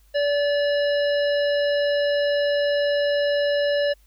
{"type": "harmonic tone", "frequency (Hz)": 577, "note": "D5", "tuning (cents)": -31, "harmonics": [1, 3, 5, 7, 9], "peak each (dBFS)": [-19, -29, -33, -36, -38], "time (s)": [0.14, 3.94], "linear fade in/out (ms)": 20, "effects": ["added 50 Hz sine -53 dBFS peak until 4.06 s", "white hiss -63 dBFS RMS until 4.06 s"]}